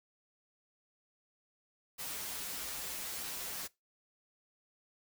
white noise with comb filter, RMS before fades -41 dBFS, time 1.98-3.68 s, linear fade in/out 20 ms, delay 8.8 ms, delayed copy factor -0.8, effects noise-tail reverb RT60 0.2 s tail -21 dB re dry

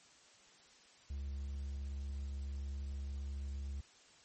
triangle tone, 69.3 Hz, C#2, in tune, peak -37 dBFS, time 1.1-3.81 s, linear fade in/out 5 ms, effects white hiss -63 dBFS RMS until 4.24 s + MP3 32 kbps

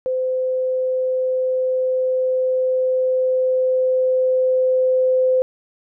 sine tone with level ramp, 514 Hz, C5, 31 cents flat, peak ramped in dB -18 to -13 dBFS, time 0.06-5.42 s, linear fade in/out 0 ms, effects none

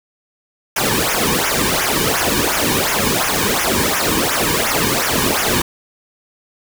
pink noise with flanger, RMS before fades -17 dBFS, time 0.76-5.62 s, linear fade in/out 5 ms, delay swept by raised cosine 0.23 to 1.53 ms, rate 2.8 Hz, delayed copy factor -0.85, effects none

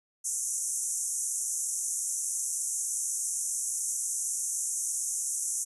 pink band-pass noise, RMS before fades -32 dBFS, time 0.24-5.65 s, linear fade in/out 20 ms, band 6000 to 11000 Hz, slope 96 dB/octave, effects none

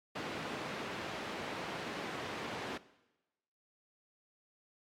pink band-pass noise, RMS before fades -41 dBFS, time 0.15-2.78 s, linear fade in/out 10 ms, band 200 to 3200 Hz, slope 12 dB/octave, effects noise-tail reverb RT60 1.0 s tail -18 dB re dry + MP3 96 kbps

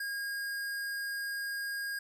square tone, 1627 Hz, G#6, 36 cents flat, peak -35 dBFS, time 0-1.99 s, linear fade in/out 5 ms, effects none

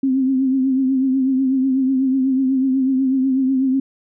sine tone with vibrato, 263.9 Hz, C4, 15 cents sharp, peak -14 dBFS, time 0.03-3.8 s, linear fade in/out 5 ms, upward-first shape triangle, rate 8.1 Hz, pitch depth 58 cents each way, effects none

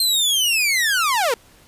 sawtooth linear sweep, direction down, 4200 to 435.8 Hz, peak -13 dBFS, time 0-1.34 s, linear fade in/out 2 ms, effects pink hiss -51 dBFS RMS until 1.67 s + resampled to 32000 Hz

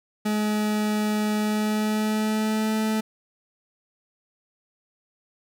40% pulse tone with pitch glide, 211.9 to 217.9 Hz, G#3 to A3, +35 to -17 cents, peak -21 dBFS, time 0.25-3.01 s, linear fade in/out 10 ms, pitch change +48 cents, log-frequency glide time 1.38-2.75 s, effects none

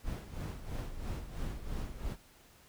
brown noise with tremolo, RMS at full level -36 dBFS, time 0.03-2.17 s, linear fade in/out 50 ms, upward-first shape sine, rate 3 Hz, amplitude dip 70%, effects pink hiss -61 dBFS RMS until 2.68 s

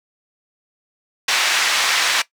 pink band-pass noise, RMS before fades -18 dBFS, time 1.28-2.22 s, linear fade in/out 5 ms, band 1400 to 5600 Hz, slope 12 dB/octave, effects noise-tail reverb RT60 0.1 s tail -17 dB re dry

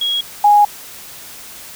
sine tone pair in turn, 3307 / 826.8 Hz, G#7 / G#5, -8 / -8 cents, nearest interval 2 octaves, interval 2400 cents, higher first, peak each -15 / -6 dBFS, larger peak second, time 0.01-0.21 / 0.44-0.65 s, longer second, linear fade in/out 5 ms, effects white hiss -35 dBFS RMS until 1.75 s

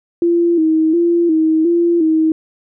sine tone with vibrato, 329.6 Hz, E4, in tune, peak -10 dBFS, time 0.22-2.32 s, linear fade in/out 2 ms, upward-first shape square, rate 1.4 Hz, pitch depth 65 cents each way, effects none

